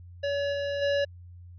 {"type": "tone with level steps", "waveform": "square", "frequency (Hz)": 567, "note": "C#5", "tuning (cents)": 39, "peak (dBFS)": [-27, -29, -24], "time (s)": [0.23, 1.05], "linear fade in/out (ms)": 10, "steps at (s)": [0.52, 0.81], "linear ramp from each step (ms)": 20, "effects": ["added 88 Hz sine -44 dBFS peak until 1.58 s", "resampled to 11025 Hz"]}